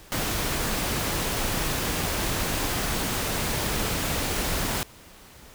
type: noise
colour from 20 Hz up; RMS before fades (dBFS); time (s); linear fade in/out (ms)
pink; -27; 0.12-4.83; 0
effects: pink hiss -49 dBFS RMS until 5.54 s